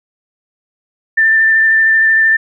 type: tone with vibrato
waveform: sine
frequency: 1782 Hz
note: A6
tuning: 22 cents sharp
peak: -7 dBFS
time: 1.17-2.37 s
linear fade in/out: 10 ms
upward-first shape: sine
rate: 13 Hz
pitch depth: 13 cents each way
effects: none